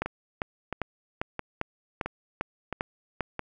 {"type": "two click trains", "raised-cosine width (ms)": 0.5, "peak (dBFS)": [-13, -16], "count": [9, 6], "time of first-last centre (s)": [[0.02, 3.207], [0.06, 3.393]], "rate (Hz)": [2.51, 1.5], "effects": []}